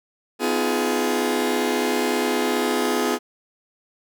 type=chord; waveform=sawtooth; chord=F half-diminished seventh; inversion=second; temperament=just; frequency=251.4 / 314.3 / 349.2 / 419.1 Hz; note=Cb4 / Eb4 / F4 / Ab4; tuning=+31 / +18 / 0 / +16 cents; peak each=-21 / -25 / -22 / -20 dBFS; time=0.39-3.19 s; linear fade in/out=50 ms; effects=none